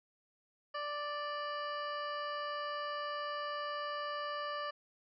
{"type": "harmonic tone", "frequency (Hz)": 587.3, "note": "D5", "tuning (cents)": 0, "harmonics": [1, 2, 3, 4, 5, 7, 8, 9], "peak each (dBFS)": [-42, -39, -45, -57, -49, -62, -52, -63], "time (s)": [0.74, 4.71], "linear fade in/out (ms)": 10, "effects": []}